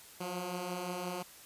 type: beating tone pair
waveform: 10% pulse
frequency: 174.61 / 180.31 Hz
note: F3 / F#3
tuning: 0 / -44 cents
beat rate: 5.7 Hz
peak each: -36 / -29 dBFS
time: 0.2-1.23 s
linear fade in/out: 10 ms
effects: white hiss -54 dBFS RMS until 1.45 s + resampled to 32000 Hz